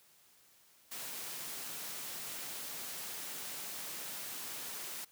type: high-pass noise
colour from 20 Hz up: white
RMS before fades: -43 dBFS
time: 0.91-5.05 s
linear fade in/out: 10 ms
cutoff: 120 Hz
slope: 24 dB/octave
effects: white hiss -65 dBFS RMS until 5.11 s + high-pass 60 Hz 12 dB/octave